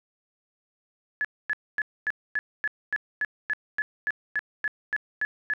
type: tone bursts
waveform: sine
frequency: 1709 Hz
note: G#6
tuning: 49 cents sharp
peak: -23 dBFS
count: 16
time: 1.21-5.536 s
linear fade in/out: 0 ms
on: 36 ms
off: 250 ms
effects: none